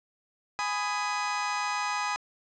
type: chord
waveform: 30% pulse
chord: G# minor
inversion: none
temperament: just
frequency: 830.6 / 996.7 / 1245.9 Hz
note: G#5 / B5 / D#6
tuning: 0 / +16 / +2 cents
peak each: -30 dBFS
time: 0.59-2.16 s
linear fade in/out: 0 ms
effects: resampled to 16000 Hz + 10-bit